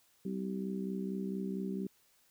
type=harmonic tone; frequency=64.4 Hz; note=C2; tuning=27 cents flat; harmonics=3 / 4 / 5 / 6; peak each=-36 / -43 / -46 / -42 dBFS; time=0.25-1.87 s; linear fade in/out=5 ms; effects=white hiss -69 dBFS RMS until 2.3 s